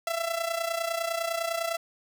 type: tone with amplitude modulation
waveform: sawtooth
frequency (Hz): 669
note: E5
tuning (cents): +25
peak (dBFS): -21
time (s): 0.07-1.77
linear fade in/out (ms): 2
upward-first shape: sine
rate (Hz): 29.9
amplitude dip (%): 70
effects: none